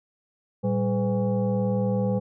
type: tone with frequency modulation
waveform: sine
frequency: 196 Hz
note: G3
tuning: in tune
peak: -21 dBFS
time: 0.63-2.2 s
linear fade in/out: 20 ms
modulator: 310 Hz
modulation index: 1.2
effects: none